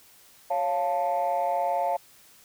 sine chord, Db augmented, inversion none, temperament equal, 554.4 / 698.5 / 880 Hz, Db5 / F5 / A5, 0 / 0 / 0 cents, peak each -28 / -25 / -27 dBFS, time 0.5-1.97 s, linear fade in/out 10 ms, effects tanh soft clip ceiling -18 dBFS + white hiss -55 dBFS RMS until 2.44 s

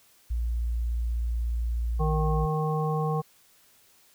sine tone, 58.27 Hz, A#1, in tune, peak -25 dBFS, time 0.3-2.46 s, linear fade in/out 10 ms
harmonic tone, 155 Hz, D#3, 6 cents flat, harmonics 1 / 3 / 5 / 7, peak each -26 / -31 / -33 / -34 dBFS, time 1.99-3.22 s, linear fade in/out 20 ms
effects white hiss -60 dBFS RMS until 4.14 s

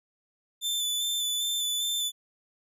sawtooth tone with vibrato, 3520 Hz, A7, in tune, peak -24 dBFS, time 0.61-2.12 s, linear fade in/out 50 ms, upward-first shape square, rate 2.5 Hz, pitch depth 17 cents each way, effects none

